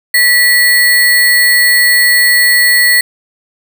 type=tone with sample-and-hold; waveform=sine; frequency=1948 Hz; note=B6; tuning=24 cents flat; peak=-5 dBFS; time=0.14-3.01 s; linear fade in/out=5 ms; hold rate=6300 Hz; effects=none